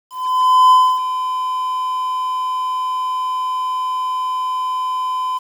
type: tone with ADSR envelope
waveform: triangle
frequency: 1017 Hz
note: C6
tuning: 50 cents flat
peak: -4 dBFS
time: 0.1-5.39 s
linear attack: 610 ms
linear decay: 280 ms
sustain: -12 dB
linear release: 18 ms
effects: 7-bit

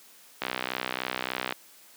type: click train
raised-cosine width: 0.3 ms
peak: -12 dBFS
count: 71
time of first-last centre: 0.42-1.524 s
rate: 63.4 Hz
effects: white hiss -54 dBFS RMS until 1.96 s + high-pass 200 Hz 12 dB/octave

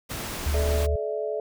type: noise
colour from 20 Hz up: pink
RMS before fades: -33 dBFS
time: 0.09-0.87 s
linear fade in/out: 20 ms
type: tone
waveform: sine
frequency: 73.42 Hz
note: D2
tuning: in tune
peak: -22 dBFS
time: 0.46-0.96 s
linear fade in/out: 5 ms
type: chord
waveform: sine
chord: A suspended fourth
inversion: none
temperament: equal with one note detuned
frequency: 430.7 / 587.3 / 659.3 Hz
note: A4 / D5 / E5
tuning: -37 / 0 / 0 cents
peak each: -29 / -31 / -32 dBFS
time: 0.54-1.4 s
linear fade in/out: 2 ms
effects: none

